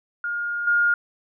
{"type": "tone with level steps", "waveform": "sine", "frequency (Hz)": 1420, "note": "F6", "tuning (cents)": 28, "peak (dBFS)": [-24, -16], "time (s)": [0.24, 0.94], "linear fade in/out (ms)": 2, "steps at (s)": 0.67, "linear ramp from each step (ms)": 5, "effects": []}